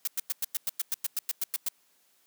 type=noise bursts; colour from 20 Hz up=blue; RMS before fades=-29 dBFS; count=14; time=0.05-1.686 s; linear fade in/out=2 ms; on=24 ms; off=100 ms; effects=white hiss -67 dBFS RMS until 2.26 s + high-pass 150 Hz 12 dB/octave